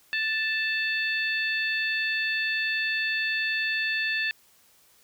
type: harmonic tone with a mistuned harmonic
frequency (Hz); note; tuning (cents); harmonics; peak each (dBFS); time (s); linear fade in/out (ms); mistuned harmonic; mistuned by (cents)
880; A5; 0; 2 / 3 / 4 / 5; -27 / -29 / -35 / -37; 0.13-4.31; 0; 4; +15
effects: white hiss -60 dBFS RMS until 5.03 s